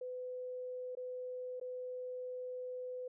sine tone with dropouts, 503 Hz, B4, 32 cents sharp, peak -40 dBFS, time 0.01-3.08 s, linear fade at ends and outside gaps 5 ms, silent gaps 0.952-0.97 / 1.599-1.612 s, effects none

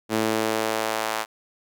sawtooth tone with high-pass filter sweep, 110 Hz, A2, in tune, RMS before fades -25 dBFS, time 0.09-1.26 s, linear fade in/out 50 ms, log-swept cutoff 270 to 880 Hz, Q 1.2, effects none

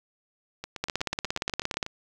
two click trains, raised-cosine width 0.2 ms, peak -18 / -10 dBFS, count 11 / 18, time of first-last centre 0.64-1.864 / 0.84-1.828 s, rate 8.17 / 17.2 Hz, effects 8-bit

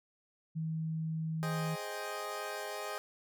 sine tone, 160 Hz, D#3, 49 cents sharp, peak -33 dBFS, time 0.55-1.76 s, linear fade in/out 20 ms
20% pulse chord, Ab major seventh, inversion none, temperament equal, 415.3 / 523.3 / 622.3 / 784 Hz, Ab4 / C5 / Eb5 / G5, 0 / 0 / 0 / 0 cents, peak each -38 / -40 / -37 / -41 dBFS, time 1.43-2.98 s, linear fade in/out 0 ms
effects none

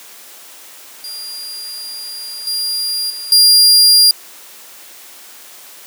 sawtooth tone with level steps, 4800 Hz, D8, 37 cents sharp, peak -23 / -14 / -22 / -3 dBFS, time 1.04-4.11 s, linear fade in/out 2 ms, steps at 2.47 / 3.1 / 3.32 s, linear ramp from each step 2 ms, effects white hiss -38 dBFS RMS until 5.86 s + high-pass 300 Hz 12 dB/octave

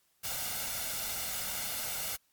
white noise with comb filter, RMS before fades -36 dBFS, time 0.23-2.17 s, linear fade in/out 20 ms, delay 1.4 ms, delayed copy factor +0.6, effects white hiss -72 dBFS RMS until 2.32 s + Opus 48 kbps

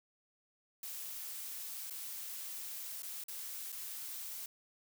blue noise with dropouts, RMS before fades -44 dBFS, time 0.83-4.46 s, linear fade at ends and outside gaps 2 ms, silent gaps 1.899-1.907 / 3.022-3.03 / 3.239-3.283 / 3.72-3.725 s, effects none

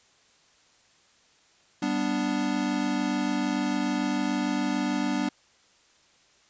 square chord, G major, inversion none, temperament equal, 196 / 246.9 / 293.7 Hz, G3 / B3 / D4, 0 / 0 / 0 cents, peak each -32 / -30 / -29 dBFS, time 1.82-5.29 s, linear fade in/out 5 ms, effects white hiss -61 dBFS RMS until 6.49 s + resampled to 16000 Hz

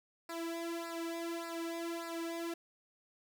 sawtooth tone with flanger, 335 Hz, E4, 28 cents sharp, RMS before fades -40 dBFS, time 0.29-2.54 s, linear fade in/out 5 ms, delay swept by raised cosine 0.31 to 2.31 ms, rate 1.7 Hz, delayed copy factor -1, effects none

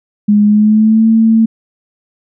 sine tone with pitch glide, 207.7 to 223.9 Hz, G#3 to A3, 0 to +30 cents, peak -5 dBFS, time 0.28-1.46 s, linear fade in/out 10 ms, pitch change +130 cents, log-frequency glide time 0.45-1.07 s, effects none

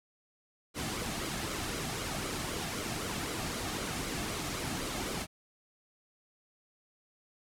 pink noise with flanger, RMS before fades -36 dBFS, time 0.74-5.27 s, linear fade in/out 50 ms, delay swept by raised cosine 1.1 to 2.1 ms, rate 3.9 Hz, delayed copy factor -0.5, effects low-pass 11000 Hz 12 dB/octave

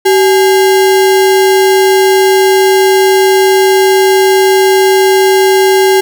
sine tone with sample-and-hold, 382.3 Hz, G4, 43 cents flat, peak -4 dBFS, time 0.05-6.01 s, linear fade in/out 10 ms, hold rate 1225 Hz, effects none

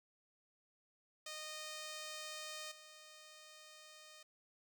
5% pulse tone with level steps, 617 Hz, D#5, 15 cents flat, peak -34 / -45 dBFS, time 1.26-4.23 s, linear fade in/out 5 ms, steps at 2.71 s, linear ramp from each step 10 ms, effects none

